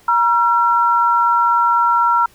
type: tone pair together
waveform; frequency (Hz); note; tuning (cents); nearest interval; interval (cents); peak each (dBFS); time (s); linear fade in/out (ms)
sine; 949.8 / 1358; A#5 / F6; +32 / -49; tritone; 619; -14; 0.08-2.26; 5
effects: pink hiss -50 dBFS RMS until 2.34 s